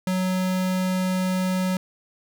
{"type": "tone", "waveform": "square", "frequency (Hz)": 185.3, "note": "F#3", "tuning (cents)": 3, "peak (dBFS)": -22, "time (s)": [0.07, 1.77], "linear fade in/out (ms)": 2, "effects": []}